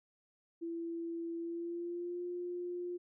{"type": "tone with pitch glide", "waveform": "sine", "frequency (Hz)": [335.1, 353.4], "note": ["E4", "F4"], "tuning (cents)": [29, 21], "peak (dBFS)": -37, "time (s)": [0.61, 2.98], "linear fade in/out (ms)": 20, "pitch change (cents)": 92, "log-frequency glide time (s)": [1.37, 2.23], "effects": []}